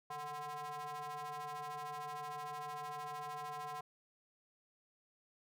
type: ring-modulated tone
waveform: square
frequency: 146.9 Hz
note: D3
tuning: 1 cent sharp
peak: -40 dBFS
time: 0.1-3.81 s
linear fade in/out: 5 ms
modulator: 888 Hz
effects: none